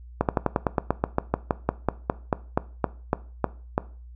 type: slowing click train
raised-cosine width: 1 ms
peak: -6 dBFS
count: 21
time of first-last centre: 0.21-3.779 s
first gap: 78 ms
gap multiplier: 1.08
effects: noise-tail reverb RT60 0.4 s tail -18 dB re dry + added 60 Hz sine -41 dBFS peak until 4.15 s